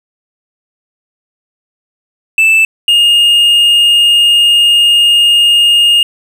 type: tone pair in turn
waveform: triangle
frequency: 2640 / 2840 Hz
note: E7 / F7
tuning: +2 / +28 cents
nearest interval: minor second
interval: 126 cents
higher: second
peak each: -3 dBFS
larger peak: neither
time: 2.38-2.65 / 2.88-6.03 s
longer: second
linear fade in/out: 2 ms
effects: none